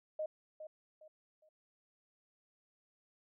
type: tone with echo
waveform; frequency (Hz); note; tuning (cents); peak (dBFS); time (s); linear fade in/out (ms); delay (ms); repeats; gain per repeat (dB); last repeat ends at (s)
sine; 620; D#5; -6; -35; 0.19-0.26; 5; 410; 3; -10; 1.49
effects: none